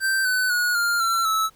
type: tone with pitch steps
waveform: square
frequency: 1561 / 1506.1 / 1453.1 / 1402 / 1352.7 / 1305.1 Hz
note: G6 / F#6 / F#6 / F6 / E6 / E6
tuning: -8 / +30 / -32 / +6 / +44 / -18 cents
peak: -20 dBFS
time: 0-1.5 s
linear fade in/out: 50 ms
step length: 250 ms
effects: pink hiss -58 dBFS RMS until 1.55 s